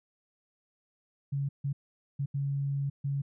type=tone bursts at uneven times; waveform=sine; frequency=139.7 Hz; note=C#3; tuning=14 cents sharp; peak=-28 dBFS; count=5; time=1.32-1.49 / 1.64-1.73 / 2.19-2.26 / 2.34-2.9 / 3.04-3.22 s; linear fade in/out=10 ms; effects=none